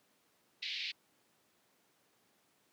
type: band-pass noise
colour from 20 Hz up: white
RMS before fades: -40 dBFS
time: 0.62-0.92 s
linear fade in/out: 10 ms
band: 2100 to 4500 Hz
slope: 48 dB/octave
effects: pink hiss -72 dBFS RMS until 2.72 s + high-pass 200 Hz 12 dB/octave